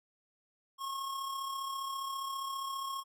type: tone with amplitude modulation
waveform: square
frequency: 1086 Hz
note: C#6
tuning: 36 cents flat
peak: -35 dBFS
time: 0.78-3.04 s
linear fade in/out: 50 ms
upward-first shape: sine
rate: 34.9 Hz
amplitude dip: 40%
effects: none